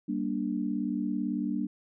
sine chord, G minor, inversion none, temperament equal with one note detuned, 196 / 235.7 / 293.7 Hz, G3 / Bb3 / D4, 0 / +19 / 0 cents, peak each -33 / -32 / -32 dBFS, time 0.08-1.67 s, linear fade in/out 10 ms, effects none

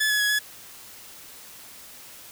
sawtooth tone with pitch steps, 1722 / 1695 / 1675 / 1696 Hz, A6 / G#6 / G#6 / G#6, -38 / +35 / +14 / +36 cents, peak -17 dBFS, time 0-0.392 s, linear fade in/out 10 ms, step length 98 ms, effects white hiss -45 dBFS RMS until 2.31 s

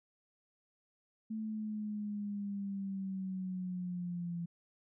sine linear sweep, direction down, 220 to 170 Hz, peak -36 dBFS, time 1.3-4.46 s, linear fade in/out 10 ms, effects none

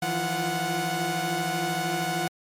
sawtooth tone cluster, 160.8 / 173.8 / 344.2 / 736 Hz, E3 / F3 / F4 / F#5, -43 / -8 / -25 / -9 cents, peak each -29 / -30 / -29 / -24 dBFS, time 0.02-2.28 s, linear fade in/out 5 ms, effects MP3 64 kbps

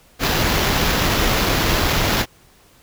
pink noise with sample-and-hold, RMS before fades -18 dBFS, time 0.19-2.26 s, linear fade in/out 50 ms, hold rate 8820 Hz, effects pink hiss -52 dBFS RMS until 2.82 s

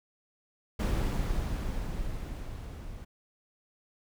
brown noise with level ramp, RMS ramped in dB -26 to -43 dBFS, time 0.79-3.05 s, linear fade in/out 10 ms, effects none

